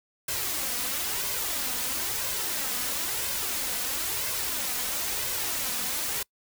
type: noise with flanger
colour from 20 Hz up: white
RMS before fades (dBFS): -30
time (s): 0.28-6.23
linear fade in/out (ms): 5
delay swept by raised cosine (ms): 1.9 to 4.1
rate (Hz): 1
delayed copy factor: +0.5
effects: noise-tail reverb RT60 0.1 s tail -25 dB re dry